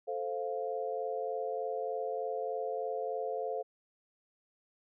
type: chord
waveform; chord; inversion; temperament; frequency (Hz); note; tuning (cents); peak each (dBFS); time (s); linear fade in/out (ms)
sine; F major; first; equal; 440 / 523.3 / 698.5; A4 / C5 / F5; 0 / 0 / 0; -37 / -37 / -38; 0.07-3.63; 20
effects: none